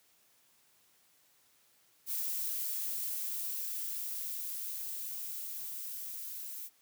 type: noise with level ramp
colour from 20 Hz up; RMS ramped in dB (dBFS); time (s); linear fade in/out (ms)
violet; -35 to -43; 2.06-6.7; 50
effects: white hiss -68 dBFS RMS until 6.81 s + high-pass 80 Hz 12 dB/octave